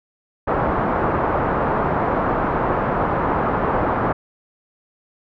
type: low-pass noise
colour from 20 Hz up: white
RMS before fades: -20 dBFS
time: 0.47-4.13 s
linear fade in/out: 10 ms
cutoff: 1200 Hz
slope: 24 dB/octave
effects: none